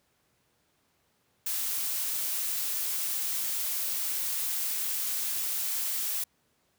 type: noise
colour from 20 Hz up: blue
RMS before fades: -31 dBFS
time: 1.46-6.24 s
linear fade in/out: 5 ms
effects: pink hiss -71 dBFS RMS until 6.78 s + high-pass 80 Hz 12 dB/octave